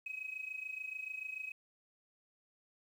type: tone with amplitude modulation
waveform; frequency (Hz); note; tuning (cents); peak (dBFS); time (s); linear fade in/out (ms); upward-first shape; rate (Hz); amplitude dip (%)
sine; 2539; D#7; +34; -36; 0.06-1.52; 5; sine; 26.9; 80
effects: tanh soft clip ceiling -33 dBFS + 11-bit